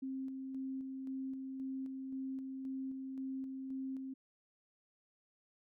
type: tone with tremolo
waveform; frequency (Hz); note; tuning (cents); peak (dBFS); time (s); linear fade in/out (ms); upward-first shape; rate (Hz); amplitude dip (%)
sine; 265.3; C4; +24; -38; 0.02-4.14; 10; square; 1.9; 30
effects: none